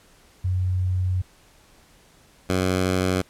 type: tone pair in turn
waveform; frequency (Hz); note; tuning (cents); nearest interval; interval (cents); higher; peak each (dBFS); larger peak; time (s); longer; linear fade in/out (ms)
sine / 10% pulse; 91.9 / 92.59; F#2 / F#2; -11 / +2; unison; 13; second; -20 / -12; second; 0.44-1.22 / 2.49-3.22; first; 10
effects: pink hiss -55 dBFS RMS until 3.29 s + low-pass 12000 Hz 12 dB/octave